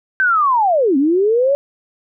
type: linear two-way sweep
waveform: sine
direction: down then up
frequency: 1568 to 260.3 to 574 Hz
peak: -11 dBFS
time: 0.2-1.55 s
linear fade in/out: 0 ms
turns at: 0.97 s
effects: none